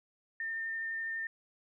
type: tone with vibrato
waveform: sine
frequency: 1810 Hz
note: A6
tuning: 48 cents sharp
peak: -34 dBFS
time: 0.4-1.27 s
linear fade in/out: 2 ms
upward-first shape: sine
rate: 12 Hz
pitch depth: 9 cents each way
effects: none